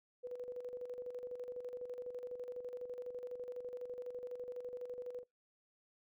sine tone with tremolo, 493.9 Hz, B4, in tune, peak -40 dBFS, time 0.23-5.24 s, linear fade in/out 20 ms, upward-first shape square, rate 12 Hz, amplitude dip 55%, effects noise-tail reverb RT60 0.2 s tail -26 dB re dry

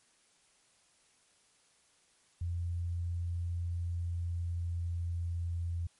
sine tone with pitch glide, 86.3 to 85.41 Hz, F2 to F2, -20 to -38 cents, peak -32 dBFS, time 2.41-5.87 s, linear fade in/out 5 ms, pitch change -18 cents, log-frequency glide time 3.64-5.66 s, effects white hiss -68 dBFS RMS until 5.99 s + MP3 48 kbps

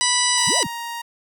harmonic tone, 985 Hz, B5, 5 cents flat, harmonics 1 / 2 / 3 / 4 / 5 / 6 / 8 / 9, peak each -25 / -25 / -25 / -25 / -25 / -25 / -25 / -25 dBFS, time 0.01-0.63 s, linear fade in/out 0 ms
sawtooth tone, 937 Hz, A#5, 9 cents sharp, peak -24 dBFS, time 0.37-1.02 s, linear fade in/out 10 ms
sine linear two-way sweep, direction up then down, 88.4 to 740 to 88.4 Hz, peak -25 dBFS, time 0.47-0.67 s, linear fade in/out 5 ms, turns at 0.58 s
effects none

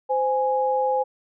sine tone pair together, 517.5 / 830.6 Hz, C5 / G#5, -19 / 0 cents, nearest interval minor sixth, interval 819 cents, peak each -22 dBFS, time 0.09-1.04 s, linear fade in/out 20 ms, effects none

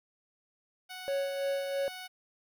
10% pulse tone, 740 Hz, F#5, in tune, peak -33 dBFS, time 0.89-2.08 s, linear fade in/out 20 ms
triangle tone with tremolo, 554.4 Hz, C#5, in tune, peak -26 dBFS, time 1.08-1.88 s, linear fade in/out 0 ms, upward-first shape sine, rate 3 Hz, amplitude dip 50%
effects none

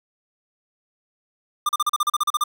square tone bursts, 1197 Hz, D6, 33 cents sharp, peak -18 dBFS, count 12, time 1.66-2.439 s, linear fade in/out 5 ms, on 31 ms, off 37 ms, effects none

